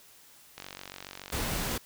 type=click train; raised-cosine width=0.2 ms; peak=-23 dBFS; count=35; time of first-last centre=0.58-1.302 s; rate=47.1 Hz
type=noise; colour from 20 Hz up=pink; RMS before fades=-32 dBFS; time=1.32-1.78 s; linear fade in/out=5 ms
effects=white hiss -56 dBFS RMS until 1.85 s